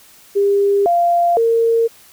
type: tone with pitch steps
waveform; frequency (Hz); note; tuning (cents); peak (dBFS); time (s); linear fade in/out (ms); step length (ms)
sine; 401.1 / 692 / 458.9; G4 / F5 / A#4; +40 / -16 / -27; -11; 0.35-1.88; 20; 510
effects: white hiss -46 dBFS RMS until 2.12 s